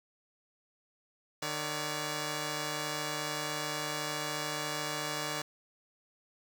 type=tone pair together; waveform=5% pulse; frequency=151.2 / 570.9 Hz; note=D#3 / D5; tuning=-49 / -49 cents; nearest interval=octave + major seventh; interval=2300 cents; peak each=-25 dBFS; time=1.42-5.42 s; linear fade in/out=5 ms; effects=none